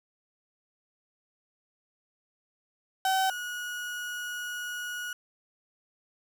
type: tone pair in turn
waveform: 35% pulse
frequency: 763 / 1454.6 Hz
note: G5 / F#6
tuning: -47 / -30 cents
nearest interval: major seventh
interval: 1117 cents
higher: second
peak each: -22 / -32 dBFS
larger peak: first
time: 3.05-3.3 / 3.3-5.13 s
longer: second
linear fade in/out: 2 ms
effects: none